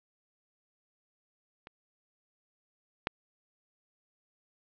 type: clicks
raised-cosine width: 0.3 ms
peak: -29 / -12 dBFS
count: 2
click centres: 1.671 / 3.071 s
effects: low-pass 4000 Hz 12 dB/octave